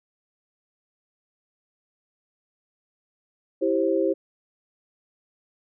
sine chord, C major, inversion first, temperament equal with one note detuned, 329.6 / 392 / 531.2 Hz, E4 / G4 / C5, 0 / 0 / +26 cents, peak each -24 dBFS, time 3.61-4.14 s, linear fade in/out 20 ms, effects none

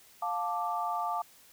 sine chord, D minor, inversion first, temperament just, 704.8 / 881 / 1174.7 Hz, F5 / A5 / D6, +16 / +2 / 0 cents, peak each -34 dBFS, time 0.22-1.22 s, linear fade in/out 5 ms, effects white hiss -58 dBFS RMS until 1.52 s

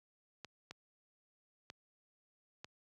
clicks, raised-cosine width 0.2 ms, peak -29 dBFS, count 4, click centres 0.447 / 0.71 / 1.701 / 2.645 s, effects high-pass 80 Hz 12 dB/octave

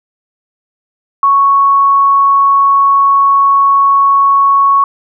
sine tone, 1108.7 Hz, C#6, in tune, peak -5 dBFS, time 1.23-4.84 s, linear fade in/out 2 ms, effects none

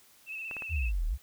sine tone with vibrato, 2626 Hz, E7, 7 cents flat, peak -36 dBFS, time 0.26-0.92 s, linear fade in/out 50 ms, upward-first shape square, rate 16 Hz, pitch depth 36 cents each way
clicks, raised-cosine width 0.5 ms, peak -27 dBFS, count 3, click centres 0.512 / 0.567 / 0.622 s
sine exponential two-way sweep, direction down then up, 87.31 to 36.12 to 78.8 Hz, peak -27 dBFS, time 0.69-1.18 s, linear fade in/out 50 ms, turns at 1.07 s
effects white hiss -60 dBFS RMS until 1.22 s

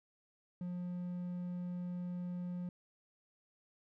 triangle tone, 177.9 Hz, F3, 32 cents sharp, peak -36 dBFS, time 0.61-2.69 s, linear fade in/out 2 ms, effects none

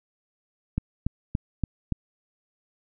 click train, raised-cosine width 5 ms, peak -12 dBFS, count 5, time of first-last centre 0.78-1.923 s, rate 3.5 Hz, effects none

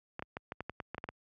clicks, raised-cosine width 0.5 ms, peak -23 dBFS, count 11, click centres 0.194 / 0.224 / 0.369 / 0.521 / 0.606 / 0.696 / 0.802 / 0.946 / 0.981 / 1.041 / 1.089 s, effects high-pass 60 Hz 12 dB/octave

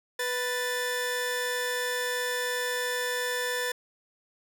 sawtooth tone pair together, 493.9 / 1760.1 Hz, B4 / A6, 0 / 0 cents, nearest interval octave + minor seventh, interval 2200 cents, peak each -27 dBFS, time 0.19-3.72 s, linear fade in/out 5 ms, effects none

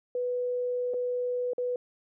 sine tone with dropouts, 493.9 Hz, B4, in tune, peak -27 dBFS, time 0.15-1.76 s, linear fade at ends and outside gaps 2 ms, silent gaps 0.937-0.941 / 1.534-1.581 s, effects none

